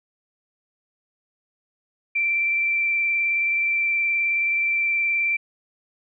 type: tone with vibrato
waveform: sine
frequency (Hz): 2346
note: D7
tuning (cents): -2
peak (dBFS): -19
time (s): 2.15-5.37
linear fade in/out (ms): 10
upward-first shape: triangle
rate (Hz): 19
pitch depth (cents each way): 16
effects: none